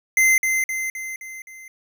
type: tone with echo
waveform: square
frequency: 2072 Hz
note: C7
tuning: 17 cents flat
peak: -14 dBFS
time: 0.17-0.38 s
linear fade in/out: 2 ms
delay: 260 ms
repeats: 5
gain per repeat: -5 dB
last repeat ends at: 1.68 s
effects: none